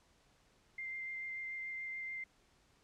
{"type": "tone with vibrato", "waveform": "sine", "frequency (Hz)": 2093, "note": "C7", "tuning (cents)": 0, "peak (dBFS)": -40, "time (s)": [0.78, 2.24], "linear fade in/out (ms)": 5, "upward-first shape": "sine", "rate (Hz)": 6.9, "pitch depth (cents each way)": 10, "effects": ["pink hiss -70 dBFS RMS until 2.83 s", "low-pass 8000 Hz 12 dB/octave"]}